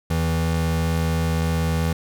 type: tone pair together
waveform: square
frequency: 82.17 / 163.2 Hz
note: E2 / E3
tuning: -5 / -17 cents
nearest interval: octave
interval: 1188 cents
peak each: -23 dBFS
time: 0.1-1.93 s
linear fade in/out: 5 ms
effects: none